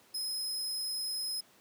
sawtooth tone, 5110 Hz, D#8, 45 cents sharp, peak -31 dBFS, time 0.14-1.41 s, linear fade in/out 10 ms, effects pink hiss -62 dBFS RMS until 1.6 s + high-pass 200 Hz 12 dB/octave

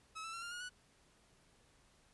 sawtooth tone with pitch steps, 1289 / 1324.5 / 1360.9 / 1398.4 / 1436.9 / 1476.4 Hz, E6 / E6 / F6 / F6 / F6 / F#6, -39 / +8 / -45 / +2 / +49 / -4 cents, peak -40 dBFS, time 0.15-0.696 s, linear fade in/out 20 ms, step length 91 ms, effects pink hiss -69 dBFS RMS until 2.13 s + resampled to 24000 Hz

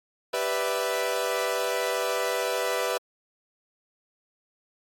sawtooth chord, E minor seventh, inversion first, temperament equal, 392 / 493.9 / 587.3 / 659.3 Hz, G4 / B4 / D5 / E5, 0 / 0 / 0 / 0 cents, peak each -29 / -24 / -29 / -27 dBFS, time 0.33-2.98 s, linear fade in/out 10 ms, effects MP3 64 kbps

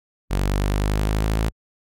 sawtooth exponential sweep, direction up, 47.58 to 55 Hz, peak -15 dBFS, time 0.3-1.5 s, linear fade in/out 20 ms, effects AAC 64 kbps

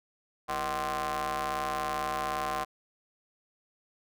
sawtooth ring-modulated tone, 143.8 Hz, D3, 36 cents flat, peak -23 dBFS, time 0.48-2.65 s, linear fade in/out 20 ms, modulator 904 Hz, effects none

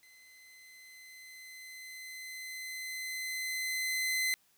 sawtooth tone with level ramp, 2045 Hz, C7, 40 cents flat, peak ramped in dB -54 to -25 dBFS, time 0.03-4.34 s, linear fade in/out 0 ms, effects white hiss -69 dBFS RMS until 4.57 s

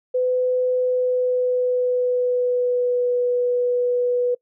sine tone with pitch glide, 504 to 491.1 Hz, B4 to B4, +35 to -10 cents, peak -17 dBFS, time 0.14-4.35 s, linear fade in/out 10 ms, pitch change -45 cents, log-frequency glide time 0.73-3.15 s, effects noise-tail reverb RT60 0.1 s tail -24 dB re dry

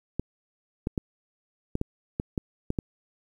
clicks, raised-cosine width 3 ms, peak -14 dBFS, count 9, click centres 0.196 / 0.871 / 0.978 / 1.754 / 1.814 / 2.199 / 2.378 / 2.704 / 2.788 s, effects 9-bit

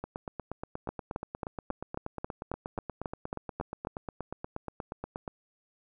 two click trains, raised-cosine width 1 ms, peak -22 / -19 dBFS, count 45 / 12, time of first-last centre 0.04-5.278 / 0.89-3.871 s, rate 8.4 / 3.69 Hz, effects none

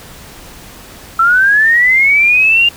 sine linear sweep, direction up, 1321 to 2820 Hz, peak -6 dBFS, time 1.19-2.69 s, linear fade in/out 5 ms, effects pink hiss -35 dBFS RMS until 2.76 s

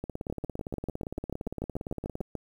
two click trains, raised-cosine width 2 ms, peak -20 / -21 dBFS, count 15 / 39, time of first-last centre 0.3-2.353 / 0.04-2.211 s, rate 6.82 / 17.5 Hz, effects 9-bit

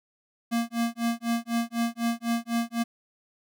square tone with tremolo, 233.1 Hz, A#3, in tune, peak -23 dBFS, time 0.51-2.84 s, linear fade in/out 20 ms, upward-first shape sine, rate 4 Hz, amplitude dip 100%, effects none

